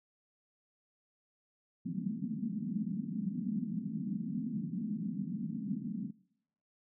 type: band-pass noise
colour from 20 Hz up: pink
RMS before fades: -37 dBFS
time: 1.85-6.11 s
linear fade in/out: 10 ms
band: 170 to 240 Hz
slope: 48 dB/octave
effects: noise-tail reverb RT60 0.8 s tail -24 dB re dry